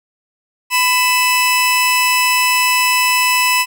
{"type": "tone pair together", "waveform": "sawtooth", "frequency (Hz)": [1000.5, 2616], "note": ["B5", "E7"], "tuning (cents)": [22, -14], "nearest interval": "octave + perfect fourth", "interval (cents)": 1664, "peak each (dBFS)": -11, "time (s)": [0.7, 3.66], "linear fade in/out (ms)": 50, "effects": []}